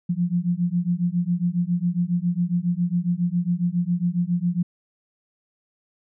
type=beating tone pair; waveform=sine; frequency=171.6 / 178.9 Hz; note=F3 / F3; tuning=-30 / +42 cents; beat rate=7.3 Hz; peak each=-23 dBFS; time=0.09-4.63 s; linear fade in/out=10 ms; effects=none